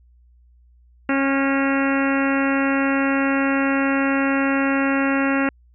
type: harmonic tone with a mistuned harmonic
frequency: 273.1 Hz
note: C#4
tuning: 26 cents flat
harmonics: 1 / 2 / 3 / 4 / 5 / 6 / 7 / 8 / 9 / 10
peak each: -19 / -26 / -30 / -31 / -27 / -29 / -29 / -33 / -35 / -32 dBFS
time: 1.09-5.49 s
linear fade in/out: 2 ms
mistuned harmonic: 5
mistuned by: +31 cents
effects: added 60 Hz sine -50 dBFS peak until 5.74 s